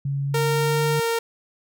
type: tone with pitch glide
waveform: sine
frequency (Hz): 139.3 to 147.58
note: C#3 to D3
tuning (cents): +9 to +9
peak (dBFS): -22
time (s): 0.05-1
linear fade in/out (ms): 5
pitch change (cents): +100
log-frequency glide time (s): 0.24-0.86
type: tone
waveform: sawtooth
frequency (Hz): 460.9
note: A#4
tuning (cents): -20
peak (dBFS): -17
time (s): 0.34-1.19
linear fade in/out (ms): 5
effects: none